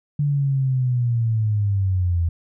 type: linear sweep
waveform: sine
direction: down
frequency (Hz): 146.83 to 82.5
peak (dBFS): -17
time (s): 0.19-2.29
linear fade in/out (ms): 5
effects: none